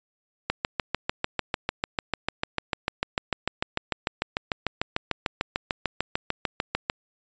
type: click train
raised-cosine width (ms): 0.3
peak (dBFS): -8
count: 44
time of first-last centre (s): 0.5-6.899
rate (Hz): 6.72
effects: resampled to 16000 Hz